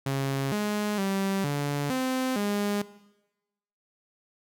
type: tone with pitch steps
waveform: sawtooth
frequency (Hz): 136.6 / 208.8 / 194.7 / 143.8 / 258.6 / 204.5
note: C#3 / G#3 / G3 / D3 / C4 / G#3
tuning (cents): -25 / +10 / -12 / -36 / -20 / -26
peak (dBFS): -22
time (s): 0.06-2.82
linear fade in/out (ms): 5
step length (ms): 460
effects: noise-tail reverb RT60 1.0 s tail -18 dB re dry